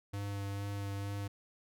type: tone with vibrato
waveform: square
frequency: 100.2 Hz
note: G2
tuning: 38 cents sharp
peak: -37 dBFS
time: 0.13-1.28 s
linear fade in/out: 10 ms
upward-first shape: sine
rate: 2.2 Hz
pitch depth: 13 cents each way
effects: none